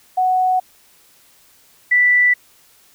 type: tone pair in turn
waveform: sine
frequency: 741 / 1972.9 Hz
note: F#5 / B6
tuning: +2 / -2 cents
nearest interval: octave + perfect fourth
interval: 1696 cents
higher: second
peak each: -13 / -10 dBFS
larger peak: second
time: 0.17-0.6 / 1.91-2.34 s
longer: neither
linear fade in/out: 10 ms
effects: white hiss -52 dBFS RMS until 2.94 s